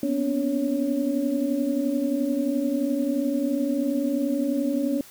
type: tone cluster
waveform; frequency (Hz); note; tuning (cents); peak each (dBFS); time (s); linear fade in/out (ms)
sine; 243.2 / 254.6 / 286.2 / 557; B3 / C4 / D4 / C#5; -26 / -47 / -45 / +8; -31 / -28 / -24 / -30; 0.03-5.01; 2
effects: white hiss -48 dBFS RMS until 5.1 s